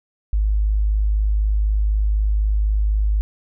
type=tone; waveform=sine; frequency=52 Hz; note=G#1; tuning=3 cents sharp; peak=-15 dBFS; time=0.33-3.21 s; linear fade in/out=0 ms; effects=none